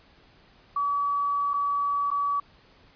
sine tone with dropouts, 1142 Hz, D6, 49 cents flat, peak -23 dBFS, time 0.76-2.4 s, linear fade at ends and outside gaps 5 ms, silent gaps 1.535-1.539 / 2.105-2.113 s, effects pink hiss -57 dBFS RMS until 2.95 s + resampled to 11025 Hz

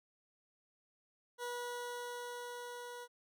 20% pulse tone with level ramp, 485.5 Hz, B4, 30 cents flat, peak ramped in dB -34 to -41 dBFS, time 1.38-3.08 s, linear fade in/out 50 ms, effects none

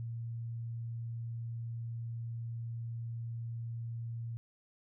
sine tone, 116 Hz, A#2, 8 cents flat, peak -37 dBFS, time 0-4.37 s, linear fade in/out 0 ms, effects none

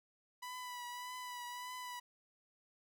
sawtooth tone with vibrato, 987.8 Hz, B5, in tune, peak -40 dBFS, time 0.42-2 s, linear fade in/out 10 ms, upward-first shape triangle, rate 1.7 Hz, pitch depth 34 cents each way, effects none

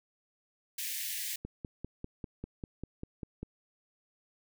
white high-pass noise, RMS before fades -37 dBFS, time 0.78-1.36 s, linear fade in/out 5 ms, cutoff 1700 Hz, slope 96 dB/octave
click train, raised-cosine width 3 ms, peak -26 dBFS, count 11, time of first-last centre 1.45-3.43 s, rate 5.05 Hz
effects none

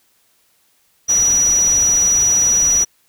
sine tone in noise, 5840 Hz, F#8, 24 cents flat, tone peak -11 dBFS, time 1.08-2.85 s, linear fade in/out 20 ms, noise pink, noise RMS -29 dBFS, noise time 1.08-2.85 s, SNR +15 dB, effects white hiss -59 dBFS RMS until 3.08 s

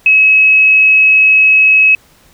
sine tone, 2567 Hz, E7, 47 cents flat, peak -4 dBFS, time 0.06-1.95 s, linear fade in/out 2 ms, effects pink hiss -47 dBFS RMS until 2.33 s

